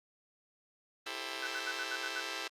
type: chord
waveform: 5% pulse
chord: A minor seventh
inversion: second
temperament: just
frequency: 330 / 396 / 440 / 528 Hz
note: E4 / G4 / A4 / C5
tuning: +2 / +18 / 0 / +16 cents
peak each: -33 dBFS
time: 1.06-2.48 s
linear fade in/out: 5 ms
type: tone bursts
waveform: sine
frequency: 1508 Hz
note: F#6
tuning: 32 cents sharp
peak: -36 dBFS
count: 7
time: 1.42-2.207 s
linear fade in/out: 10 ms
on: 55 ms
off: 67 ms
effects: low-pass 9000 Hz 12 dB/octave + Opus 24 kbps